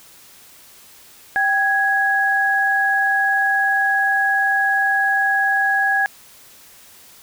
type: tone pair together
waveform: sine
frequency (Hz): 784 / 1661.2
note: G5 / G#6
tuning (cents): 0 / 0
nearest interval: octave + minor second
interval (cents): 1300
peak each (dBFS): -20 / -16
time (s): 1.36-6.06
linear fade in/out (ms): 0
effects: white hiss -46 dBFS RMS until 7.22 s